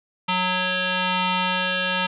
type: tone with frequency modulation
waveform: sine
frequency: 918 Hz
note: A#5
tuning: 27 cents flat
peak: -20 dBFS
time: 0.28-2.07 s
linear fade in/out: 10 ms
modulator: 367 Hz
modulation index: 6.7
effects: none